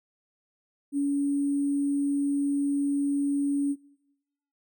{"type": "tone with sample-and-hold", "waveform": "sine", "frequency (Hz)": 282.8, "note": "C#4", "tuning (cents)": 35, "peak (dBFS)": -23, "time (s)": [0.92, 3.76], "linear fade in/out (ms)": 50, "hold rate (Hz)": 8820, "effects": ["noise-tail reverb RT60 0.9 s tail -21 dB re dry"]}